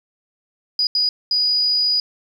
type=tone bursts at uneven times; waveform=sine; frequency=4923 Hz; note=D#8; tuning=19 cents flat; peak=-15 dBFS; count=3; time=0.79-0.87 / 0.95-1.09 / 1.31-2 s; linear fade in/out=2 ms; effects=8-bit